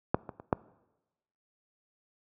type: clicks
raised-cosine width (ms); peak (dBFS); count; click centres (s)
1; -9 / -24 / -29 / -9; 4; 0.145 / 0.292 / 0.399 / 0.528
effects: noise-tail reverb RT60 1.0 s tail -22 dB re dry + high-pass 80 Hz 12 dB/octave